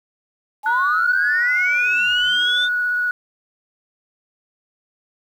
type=linear sweep; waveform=sine; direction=up; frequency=830 to 3620 Hz; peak=-17 dBFS; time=0.63-2.69 s; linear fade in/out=50 ms
type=tone with vibrato; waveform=sine; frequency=1465 Hz; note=F#6; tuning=18 cents flat; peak=-17 dBFS; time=0.66-3.11 s; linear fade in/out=2 ms; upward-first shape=triangle; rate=16 Hz; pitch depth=11 cents each way
effects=tanh soft clip ceiling -9 dBFS + 8-bit